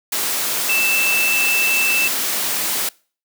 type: tone in noise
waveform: sine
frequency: 2650 Hz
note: E7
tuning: 9 cents sharp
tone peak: -16 dBFS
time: 0.69-2.08 s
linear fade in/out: 5 ms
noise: white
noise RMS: -21 dBFS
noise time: 0.12-2.89 s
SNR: +2 dB
effects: noise-tail reverb RT60 0.4 s tail -24 dB re dry + high-pass 200 Hz 12 dB/octave